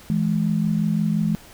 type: tone pair together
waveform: sine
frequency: 164.81 / 210.6 Hz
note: E3 / G#3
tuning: 0 / +24 cents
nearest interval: major third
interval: 424 cents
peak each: -21 dBFS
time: 0.1-1.35 s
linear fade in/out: 0 ms
effects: pink hiss -46 dBFS RMS until 1.53 s